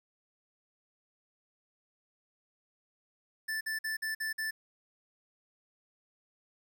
square tone bursts, 1760 Hz, A6, in tune, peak -33 dBFS, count 6, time 3.48-4.51 s, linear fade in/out 10 ms, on 130 ms, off 50 ms, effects 11-bit

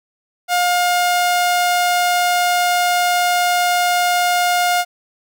sawtooth tone, 711 Hz, F5, 31 cents sharp, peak -10 dBFS, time 0.48-4.85 s, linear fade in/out 50 ms, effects none

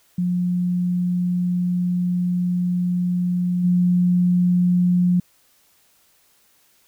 sine tone with level steps, 178.3 Hz, F3, 36 cents sharp, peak -18 / -14 dBFS, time 0.18-5.2 s, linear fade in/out 5 ms, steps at 3.63 s, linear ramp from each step 20 ms, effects white hiss -59 dBFS RMS until 6.87 s

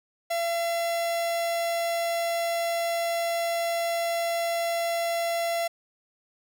45% pulse tone, 678 Hz, E5, 49 cents sharp, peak -25 dBFS, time 0.3-5.68 s, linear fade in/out 10 ms, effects none

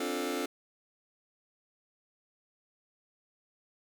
sawtooth chord, D minor seventh, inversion third, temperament just, 264.3 / 293.7 / 352.4 / 440.5 Hz, C4 / D4 / F4 / A4, +18 / 0 / +16 / +2 cents, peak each -33 dBFS, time 0-0.46 s, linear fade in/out 5 ms, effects none

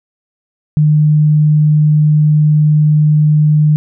sine tone, 151.6 Hz, D#3, 45 cents flat, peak -6 dBFS, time 0.77-3.76 s, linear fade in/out 0 ms, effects none

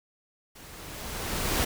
pink noise with level ramp, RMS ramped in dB -48 to -25 dBFS, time 0.55-1.65 s, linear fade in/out 10 ms, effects none

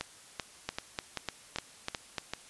two click trains, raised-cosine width 0.2 ms, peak -15 / -16 dBFS, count 6 / 7, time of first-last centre 0.69-2.183 / 0.01-2.336 s, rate 3.35 / 2.58 Hz, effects white hiss -54 dBFS RMS until 2.49 s + resampled to 24000 Hz

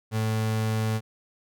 35% pulse tone, 110 Hz, A2, in tune, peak -22 dBFS, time 0.11-1.01 s, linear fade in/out 50 ms, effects none

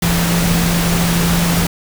sine tone in noise, 171 Hz, F3, 36 cents flat, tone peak -14 dBFS, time 0.02-1.67 s, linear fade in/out 5 ms, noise pink, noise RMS -18 dBFS, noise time 0.02-1.67 s, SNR +1 dB, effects none

